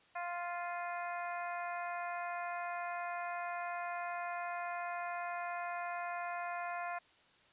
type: harmonic tone with a mistuned harmonic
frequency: 349.2 Hz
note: F4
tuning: in tune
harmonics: 2 / 3 / 4 / 5 / 6 / 7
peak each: -40 / -44 / -46 / -48 / -50 / -51 dBFS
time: 0.15-6.99 s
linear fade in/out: 10 ms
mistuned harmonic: 7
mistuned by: +22 cents
effects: white hiss -66 dBFS RMS until 7.52 s + resampled to 8000 Hz